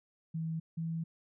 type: tone pair in turn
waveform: sine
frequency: 161.9 / 163.97 Hz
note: E3 / E3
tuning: -31 / -9 cents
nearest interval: unison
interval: 22 cents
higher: second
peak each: -33 / -33 dBFS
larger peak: neither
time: 0.34-0.6 / 0.77-1.04 s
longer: second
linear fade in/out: 10 ms
effects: none